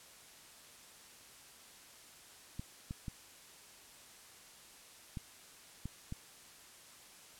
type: clicks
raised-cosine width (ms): 5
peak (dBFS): -28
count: 6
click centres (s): 2.595 / 2.909 / 3.082 / 5.172 / 5.856 / 6.124
effects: white hiss -57 dBFS RMS until 7.39 s + low-pass 11000 Hz 12 dB/octave